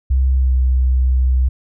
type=tone with pitch glide; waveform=sine; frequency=65.41 to 63.88 Hz; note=C2 to C2; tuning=0 to -41 cents; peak=-11 dBFS; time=0.1-1.49 s; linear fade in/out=10 ms; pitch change=-41 cents; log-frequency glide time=0.35-0.54 s; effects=none